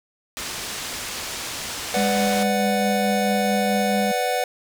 white low-pass noise, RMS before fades -31 dBFS, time 0.37-2.43 s, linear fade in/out 0 ms, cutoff 7100 Hz, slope 12 dB/octave
square chord, B minor, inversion none, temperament equal with one note detuned, 496.7 / 587.3 / 740 Hz, B4 / D5 / F#5, +10 / 0 / 0 cents, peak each -26 / -28 / -24 dBFS, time 1.94-4.44 s, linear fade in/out 2 ms
triangle tone with tremolo, 203.2 Hz, G#3, 38 cents flat, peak -19 dBFS, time 1.96-4.12 s, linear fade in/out 10 ms, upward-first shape triangle, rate 4.6 Hz, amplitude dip 30%
effects none

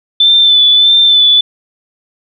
sine tone with vibrato, 3520 Hz, A7, in tune, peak -4 dBFS, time 0.2-1.41 s, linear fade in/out 5 ms, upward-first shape sine, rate 1.6 Hz, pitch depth 29 cents each way, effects none

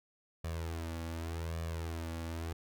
sawtooth tone with flanger, 82.41 Hz, E2, in tune, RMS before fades -39 dBFS, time 0.44-2.53 s, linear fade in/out 5 ms, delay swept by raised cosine 1.7 to 3.6 ms, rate 0.86 Hz, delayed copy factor +0.65, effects none

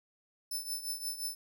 15% pulse tone with tremolo, 5280 Hz, E8, 2 cents sharp, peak -27 dBFS, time 0.51-1.35 s, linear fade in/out 5 ms, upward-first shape triangle, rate 5.7 Hz, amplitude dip 80%, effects none

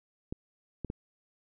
clicks, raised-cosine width 3 ms, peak -22 dBFS, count 3, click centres 0.325 / 0.847 / 0.901 s, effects none

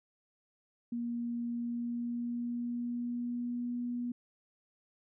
sine tone with pitch glide, 237 to 242.4 Hz, A#3 to B3, +29 to -32 cents, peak -33 dBFS, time 0.92-4.12 s, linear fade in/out 5 ms, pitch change +39 cents, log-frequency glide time 1.51-3.76 s, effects none

